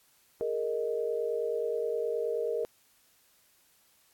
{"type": "chord", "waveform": "sine", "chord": "Ab suspended second", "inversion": "none", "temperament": "equal with one note detuned", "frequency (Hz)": [415.3, 464.8, 622.3], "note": ["Ab4", "Bb4", "Eb5"], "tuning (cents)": [0, -5, 0], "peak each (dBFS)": [-35, -30, -36], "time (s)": [0.41, 2.65], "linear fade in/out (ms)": 0, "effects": ["white hiss -65 dBFS RMS until 4.13 s", "AAC 64 kbps"]}